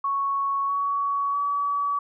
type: tone with pitch steps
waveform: sine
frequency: 1108.7 / 1124.8 / 1141.2 Hz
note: C#6 / C#6 / C#6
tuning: 0 / +25 / +50 cents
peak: -22 dBFS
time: 0.04-1.99 s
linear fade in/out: 5 ms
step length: 650 ms
effects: none